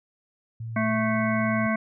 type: tone with pitch glide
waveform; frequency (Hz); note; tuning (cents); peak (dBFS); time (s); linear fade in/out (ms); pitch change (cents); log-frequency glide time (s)
sine; 113.6 to 116.05; A#2 to A#2; -44 to -7; -31; 0.6-1.67; 5; +37; 0.82-0.88
type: harmonic tone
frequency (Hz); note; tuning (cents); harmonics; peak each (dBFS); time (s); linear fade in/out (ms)
220; A3; 0; 1 / 3 / 5 / 7 / 9 / 10; -24 / -29 / -31 / -32 / -34 / -34; 0.76-1.76; 5
effects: none